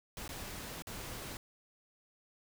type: noise with dropouts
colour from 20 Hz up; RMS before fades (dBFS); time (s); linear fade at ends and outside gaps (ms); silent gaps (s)
pink; -44; 0.17-1.37; 1; 0.278-0.291 / 0.822-0.87
effects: none